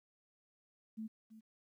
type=tone with echo; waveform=sine; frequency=220 Hz; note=A3; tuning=in tune; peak=-40 dBFS; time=0.97-1.08 s; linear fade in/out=20 ms; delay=330 ms; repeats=1; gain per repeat=-13 dB; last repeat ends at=1.41 s; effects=13-bit